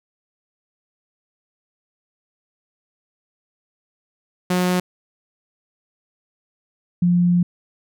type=tone pair in turn; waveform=sawtooth / sine; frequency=180.8 / 175.86 Hz; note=F#3 / F3; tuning=-40 / +12 cents; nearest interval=unison; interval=48 cents; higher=first; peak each=-13 dBFS; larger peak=neither; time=4.5-4.8 / 7.02-7.43 s; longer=second; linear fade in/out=5 ms; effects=none